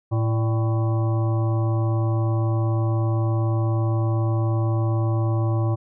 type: harmonic tone with a mistuned harmonic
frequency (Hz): 111.5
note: A2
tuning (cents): +23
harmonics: 1 / 3 / 5 / 7 / 9 / 10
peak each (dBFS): -19 / -29 / -33 / -36 / -38 / -39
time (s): 0.11-5.76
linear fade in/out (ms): 20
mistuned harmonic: 5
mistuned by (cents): +77
effects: none